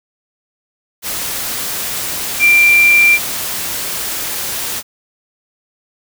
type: tone in noise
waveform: sine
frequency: 2367 Hz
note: D7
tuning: 13 cents sharp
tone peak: -6 dBFS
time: 2.39-3.19 s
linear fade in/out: 50 ms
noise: white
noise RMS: -21 dBFS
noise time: 1.02-4.83 s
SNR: +12 dB
effects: none